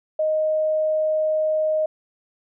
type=tone; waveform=sine; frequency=622.3 Hz; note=D#5; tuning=in tune; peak=-18 dBFS; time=0.19-1.86 s; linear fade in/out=5 ms; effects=none